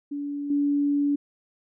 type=tone with level steps; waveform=sine; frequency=286.8 Hz; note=D4; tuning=41 cents flat; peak=-28 / -20 dBFS; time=0.11-1.16 s; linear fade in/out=10 ms; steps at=0.5 s; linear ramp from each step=5 ms; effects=none